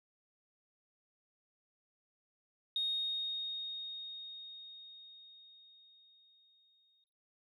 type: tone with exponential decay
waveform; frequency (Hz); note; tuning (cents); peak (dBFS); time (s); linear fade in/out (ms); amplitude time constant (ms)
sine; 3720; A#7; -4; -30; 2.76-7.04; 2; 930
effects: noise-tail reverb RT60 0.6 s tail -23 dB re dry + tanh soft clip ceiling -26 dBFS